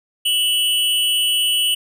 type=tone with amplitude modulation; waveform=square; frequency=2960 Hz; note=F#7; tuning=in tune; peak=-13 dBFS; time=0.25-1.75 s; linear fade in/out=10 ms; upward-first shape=sine; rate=256 Hz; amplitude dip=65%; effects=none